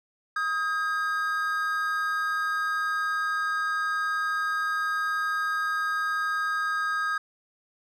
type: tone pair together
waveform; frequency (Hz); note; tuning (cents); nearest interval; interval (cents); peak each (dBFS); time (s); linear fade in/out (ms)
triangle; 1257 / 1616.1; D#6 / G#6; +17 / -48; major third; 435; -26; 0.36-7.18; 5
effects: none